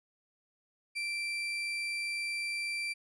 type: tone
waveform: 35% pulse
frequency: 2349 Hz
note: D7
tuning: in tune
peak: -31 dBFS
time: 0.95-2.94 s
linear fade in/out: 20 ms
effects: resampled to 22050 Hz